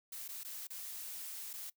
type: noise with dropouts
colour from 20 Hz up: blue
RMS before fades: -45 dBFS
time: 0.12-1.7 s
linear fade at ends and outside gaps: 5 ms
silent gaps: 0.28-0.287 / 0.434-0.447 / 0.671-0.703 / 1.532-1.536 s
effects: noise-tail reverb RT60 0.1 s tail -21 dB re dry